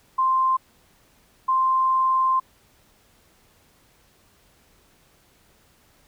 sine tone bursts at uneven times, 1046.5 Hz, C6, in tune, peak -17 dBFS, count 2, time 0.18-0.57 / 1.48-2.4 s, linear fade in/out 10 ms, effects pink hiss -59 dBFS RMS until 6.07 s

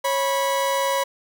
40% pulse tone pair together, 549.9 / 979 Hz, C#5 / B5, -14 / -15 cents, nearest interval minor seventh, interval 999 cents, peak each -22 dBFS, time 0.04-1.04 s, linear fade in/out 10 ms, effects none

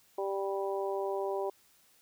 harmonic tone, 196 Hz, G3, in tune, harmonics 2 / 3 / 4 / 5, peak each -33 / -37 / -39 / -41 dBFS, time 0.18-1.5 s, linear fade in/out 5 ms, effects white hiss -65 dBFS RMS until 2.01 s

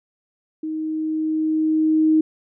sine tone with level ramp, 313.6 Hz, D#4, 14 cents sharp, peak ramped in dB -24 to -12 dBFS, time 0.63-2.21 s, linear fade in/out 5 ms, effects none

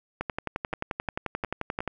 two click trains, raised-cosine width 0.5 ms, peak -14 / -17 dBFS, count 20 / 4, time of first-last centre 0.21-1.877 / 0.73-1.805 s, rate 11.4 / 2.79 Hz, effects none

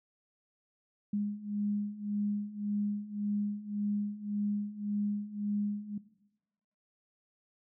sine beating tone pair, 204.9 / 206.7 Hz, G#3 / G#3, -23 / -8 cents, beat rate 1.8 Hz, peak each -36 / -33 dBFS, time 1.13-5.98 s, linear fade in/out 5 ms, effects noise-tail reverb RT60 1.0 s tail -18 dB re dry

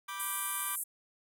sawtooth chord, G major, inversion first, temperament just, 980 / 1176 / 1568 Hz, B5 / D6 / G6, -14 / +2 / 0 cents, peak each -41 / -36 / -41 dBFS, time 0.08-0.76 s, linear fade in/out 10 ms
white band-pass noise, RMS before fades -37 dBFS, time 0.19-0.84 s, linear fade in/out 10 ms, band 8400 to 13000 Hz, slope 48 dB/octave
effects none

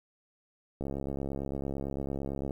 click train, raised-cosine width 2 ms, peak -22 dBFS, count 118, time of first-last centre 0.81-2.508 s, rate 68.9 Hz, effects 10-bit

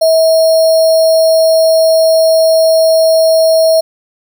sine tone with sample-and-hold, 646 Hz, E5, 35 cents flat, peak -5 dBFS, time 0.01-3.81 s, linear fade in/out 10 ms, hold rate 4900 Hz, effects none

